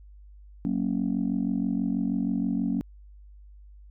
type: chord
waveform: sine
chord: F# major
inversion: none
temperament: just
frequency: 185 / 231.2 / 277.5 Hz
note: F#3 / A#3 / C#4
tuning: 0 / -14 / +2 cents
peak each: -28 / -27 / -28 dBFS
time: 0.65-2.81 s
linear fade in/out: 0 ms
effects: tanh soft clip ceiling -17 dBFS + added 50 Hz sine -46 dBFS peak until 3.9 s